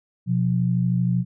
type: tone pair together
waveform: sine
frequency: 124.93 / 177.8 Hz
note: B2 / F3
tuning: +20 / +31 cents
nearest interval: tritone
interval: 611 cents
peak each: -21 dBFS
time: 0.26-1.25 s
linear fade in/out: 50 ms
effects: none